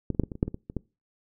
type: clicks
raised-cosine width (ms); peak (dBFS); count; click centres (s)
3; -14 / -24 / -8 / -17 / -22 / -26 / -9 / -19 / -21 / -23 / -16; 11; 0.103 / 0.148 / 0.197 / 0.236 / 0.318 / 0.354 / 0.429 / 0.48 / 0.544 / 0.699 / 0.767
effects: noise-tail reverb RT60 0.3 s tail -24 dB re dry